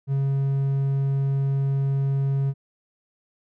triangle tone, 137.3 Hz, C#3, 16 cents flat, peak -18 dBFS, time 0.07-2.54 s, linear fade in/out 50 ms, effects none

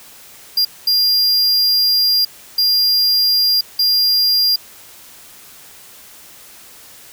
square tone bursts at uneven times, 4800 Hz, D8, 37 cents sharp, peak -12 dBFS, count 4, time 0.57-0.65 / 0.87-2.25 / 2.58-3.61 / 3.79-4.56 s, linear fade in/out 5 ms, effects white hiss -41 dBFS RMS until 7.12 s

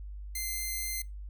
5% pulse tone, 2081 Hz, C7, 10 cents flat, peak -23 dBFS, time 0.35-1.02 s, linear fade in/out 5 ms, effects noise-tail reverb RT60 0.2 s tail -23 dB re dry + added 50 Hz sine -39 dBFS peak until 1.29 s

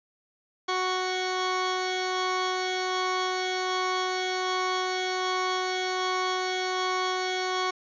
15% pulse tone pair together, 370 / 1108.7 Hz, F#4 / C#6, 0 / 0 cents, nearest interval octave + perfect fifth, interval 1900 cents, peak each -21 / -25 dBFS, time 0.68-7.71 s, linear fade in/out 10 ms, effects resampled to 16000 Hz

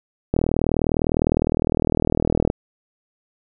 click train, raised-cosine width 2 ms, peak -5 dBFS, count 87, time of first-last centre 0.34-2.501 s, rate 39.8 Hz, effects none

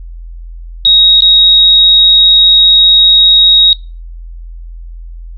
sine tone with dropouts, 3781 Hz, A#7, 24 cents sharp, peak -3 dBFS, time 0.85-3.73 s, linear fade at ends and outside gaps 1 ms, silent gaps 1.206-1.221 s, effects noise-tail reverb RT60 0.3 s tail -21 dB re dry + added 42 Hz sine -24 dBFS peak until 5.37 s

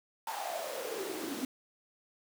pink noise with high-pass filter sweep, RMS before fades -38 dBFS, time 0.27-1.45 s, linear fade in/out 2 ms, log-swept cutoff 890 to 250 Hz, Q 8.4, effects none

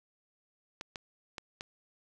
clicks, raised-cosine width 0.2 ms, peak -22 dBFS, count 4, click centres 0.811 / 0.958 / 1.382 / 1.609 s, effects none

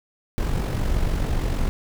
brown noise with amplitude modulation, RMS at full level -20 dBFS, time 0.38-1.69 s, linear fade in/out 0 ms, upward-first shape sine, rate 46.5 Hz, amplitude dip 50%, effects none

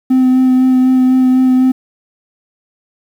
triangle tone with vibrato, 257.1 Hz, C4, 30 cents flat, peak -4 dBFS, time 0.1-1.72 s, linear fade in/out 10 ms, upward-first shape sine, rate 4 Hz, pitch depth 13 cents each way, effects tanh soft clip ceiling -1 dBFS + 7-bit

